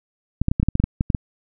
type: clicks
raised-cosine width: 5 ms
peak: -6 dBFS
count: 12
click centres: 0.416 / 0.484 / 0.515 / 0.599 / 0.63 / 0.686 / 0.754 / 0.8 / 0.84 / 1.009 / 1.102 / 1.148 s
effects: none